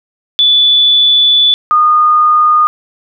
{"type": "tone pair in turn", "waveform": "sine", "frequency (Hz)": [3467, 1225.8], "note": ["A7", "D#6"], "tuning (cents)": [-26, -26], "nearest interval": "octave + tritone", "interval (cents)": 1800, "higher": "first", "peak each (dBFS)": -5, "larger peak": "neither", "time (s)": [[0.39, 1.54], [1.71, 2.67]], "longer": "first", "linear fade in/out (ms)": 0, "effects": []}